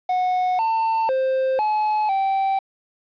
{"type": "tone with pitch steps", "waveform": "triangle", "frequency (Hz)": [733, 897, 525, 853, 777], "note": ["F#5", "A5", "C5", "G#5", "G5"], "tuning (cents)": [-16, 33, 6, 46, -16], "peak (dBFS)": -16, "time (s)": [0.09, 2.59], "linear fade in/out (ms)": 5, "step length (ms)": 500, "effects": ["resampled to 11025 Hz", "8-bit"]}